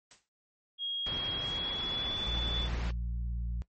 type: noise with exponential decay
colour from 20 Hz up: white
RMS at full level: -49 dBFS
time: 0.11-0.29 s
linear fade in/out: 2 ms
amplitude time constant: 38 ms
type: tone with pitch glide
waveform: sine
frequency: 3275 to 3466 Hz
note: G#7 to A7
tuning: -25 to -27 cents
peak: -32 dBFS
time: 0.78-2.69 s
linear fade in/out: 50 ms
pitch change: +98 cents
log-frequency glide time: 1.34-2.2 s
type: low-pass noise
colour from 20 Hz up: pink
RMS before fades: -41 dBFS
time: 1.06-2.91 s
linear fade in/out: 5 ms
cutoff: 3800 Hz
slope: 12 dB/octave
type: harmonic tone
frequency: 58.3 Hz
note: A#1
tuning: 1 cent sharp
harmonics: 1 / 2 / 3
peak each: -32 / -44 / -47 dBFS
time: 2.27-3.62 s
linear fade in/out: 0 ms
effects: noise-tail reverb RT60 0.1 s tail -18 dB re dry + MP3 32 kbps